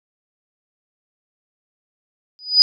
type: tone with exponential growth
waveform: sine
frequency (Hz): 4959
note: D#8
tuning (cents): -7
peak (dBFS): -3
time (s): 2.39-2.62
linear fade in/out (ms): 0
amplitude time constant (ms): 48
effects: none